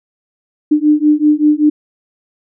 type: beating tone pair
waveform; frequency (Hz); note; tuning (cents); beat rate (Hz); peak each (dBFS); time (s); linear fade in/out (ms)
sine; 297.9 / 303.1; D4 / D#4; +25 / -45; 5.2; -11; 0.71-1.7; 10
effects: none